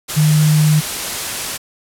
sine tone in noise, 152.8 Hz, D#3, 31 cents flat, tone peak -9 dBFS, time 0.16-0.81 s, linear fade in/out 20 ms, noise white, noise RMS -22 dBFS, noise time 0.08-1.58 s, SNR +10 dB, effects low-pass 12000 Hz 12 dB/octave

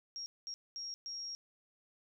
sine tone bursts at uneven times, 5588 Hz, F8, in tune, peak -40 dBFS, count 4, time 0.16-0.26 / 0.47-0.54 / 0.76-0.94 / 1.06-1.35 s, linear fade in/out 0 ms, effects none

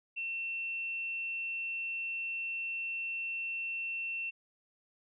sine tone, 2700 Hz, E7, 41 cents sharp, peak -34 dBFS, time 0.16-4.31 s, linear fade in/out 20 ms, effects none

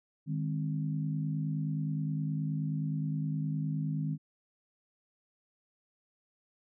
sine tone cluster, 153.7 / 203.3 / 263 Hz, D#3 / G#3 / C4, -21 / -37 / +9 cents, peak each -31 / -39 / -39 dBFS, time 0.26-4.18 s, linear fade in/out 50 ms, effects none

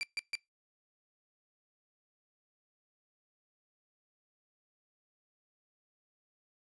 30% pulse tone bursts, 2356 Hz, D7, 5 cents sharp, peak -30 dBFS, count 3, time 0.01-0.353 s, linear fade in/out 0 ms, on 21 ms, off 140 ms, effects noise-tail reverb RT60 0.2 s tail -24 dB re dry + resampled to 22050 Hz

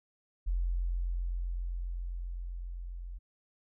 sine tone with level ramp, 43.81 Hz, F1, 6 cents sharp, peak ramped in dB -27 to -39 dBFS, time 0.46-3.19 s, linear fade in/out 20 ms, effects none

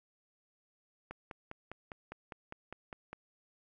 click train, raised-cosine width 0.5 ms, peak -28 dBFS, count 11, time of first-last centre 1.11-3.13 s, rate 4.95 Hz, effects none

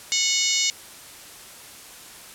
harmonic tone with a mistuned harmonic, 734 Hz, F#5, 14 cents flat, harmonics 3 / 4 / 5 / 6 / 7 / 8 / 9 / 10, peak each -28 / -28 / -28 / -28 / -28 / -28 / -28 / -28 dBFS, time 0.12-0.7 s, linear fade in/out 0 ms, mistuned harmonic 6, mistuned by -19 cents, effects white hiss -43 dBFS RMS until 2.34 s + low-pass 12000 Hz 12 dB/octave

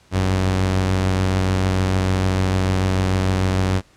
sawtooth tone pair together, 50.37 / 94 Hz, G1 / F#2, +48 / +28 cents, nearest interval major seventh, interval 1080 cents, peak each -23 / -13 dBFS, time 0.11-3.82 s, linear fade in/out 50 ms, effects pink hiss -54 dBFS RMS until 3.96 s + low-pass 8000 Hz 12 dB/octave

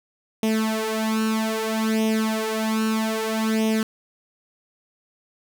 sawtooth tone with flanger, 220 Hz, A3, in tune, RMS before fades -23 dBFS, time 0.43-3.83 s, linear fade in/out 2 ms, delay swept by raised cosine 0.33 to 3.83 ms, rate 0.62 Hz, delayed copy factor +0.8, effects none

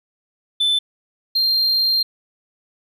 sine tone pair in turn, 3520 / 4186 Hz, A7 / C8, 0 / 0 cents, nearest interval minor third, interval 300 cents, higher second, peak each -12 dBFS, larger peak neither, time 0.6-0.79 / 1.35-2.03 s, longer second, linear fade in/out 10 ms, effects tanh soft clip ceiling -14 dBFS + 9-bit

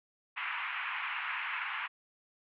white band-pass noise, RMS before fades -37 dBFS, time 0.36-1.88 s, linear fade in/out 20 ms, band 900 to 2700 Hz, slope 48 dB/octave, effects none

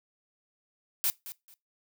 blue noise with echo, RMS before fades -27 dBFS, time 1.04-1.1 s, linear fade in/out 0 ms, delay 220 ms, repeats 2, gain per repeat -14 dB, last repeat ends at 1.54 s, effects noise-tail reverb RT60 0.2 s tail -20 dB re dry

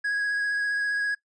triangle tone with vibrato, 1658 Hz, G#6, 3 cents flat, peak -22 dBFS, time 0.04-1.15 s, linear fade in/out 10 ms, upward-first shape sine, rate 15 Hz, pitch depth 14 cents each way, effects noise-tail reverb RT60 0.1 s tail -19 dB re dry + resampled to 22050 Hz

